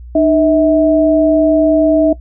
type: tone pair together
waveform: sine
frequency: 304.4 / 645 Hz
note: D#4 / E5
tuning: -38 / -38 cents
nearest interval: octave + minor second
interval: 1300 cents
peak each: -10 dBFS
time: 0.15-2.13 s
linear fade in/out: 5 ms
effects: noise-tail reverb RT60 0.1 s tail -18 dB re dry + added 60 Hz sine -29 dBFS peak until 2.2 s